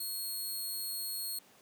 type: tone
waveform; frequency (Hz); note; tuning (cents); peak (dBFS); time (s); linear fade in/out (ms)
10% pulse; 4301; C8; +47; -29; 0-1.39; 5
effects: pink hiss -61 dBFS RMS until 1.61 s + high-pass 200 Hz 12 dB/octave